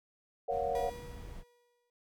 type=chord; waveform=sine; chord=Gb major seventh; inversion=first; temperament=equal with one note detuned; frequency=468.3 / 554.4 / 698.5 / 740 Hz; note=Bb4 / Db5 / F5 / Gb5; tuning=+8 / 0 / 0 / 0 cents; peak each=-36 dBFS; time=0.48-0.9 s; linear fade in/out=10 ms
type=noise; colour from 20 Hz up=brown; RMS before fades=-46 dBFS; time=0.49-1.44 s; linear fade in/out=50 ms
type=tone with exponential decay; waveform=35% pulse; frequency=482.5 Hz; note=B4; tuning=40 cents flat; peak=-37 dBFS; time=0.75-1.9 s; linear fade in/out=2 ms; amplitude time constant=250 ms
effects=none